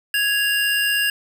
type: tone pair together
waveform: square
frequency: 1661.2 / 2794 Hz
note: G#6 / F7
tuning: 0 / 0 cents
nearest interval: major sixth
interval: 900 cents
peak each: -21 dBFS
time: 0.14-1.1 s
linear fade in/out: 2 ms
effects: none